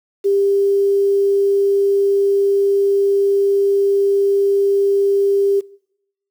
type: tone with quantisation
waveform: sine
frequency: 397.7 Hz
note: G4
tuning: 25 cents sharp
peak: -12 dBFS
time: 0.24-5.61 s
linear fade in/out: 20 ms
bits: 7
effects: noise-tail reverb RT60 0.8 s tail -23 dB re dry